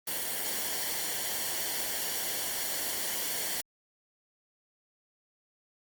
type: noise with comb filter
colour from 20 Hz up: white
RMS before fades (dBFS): -33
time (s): 0.07-3.61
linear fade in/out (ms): 5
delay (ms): 0.79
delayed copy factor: -0.55
effects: Opus 32 kbps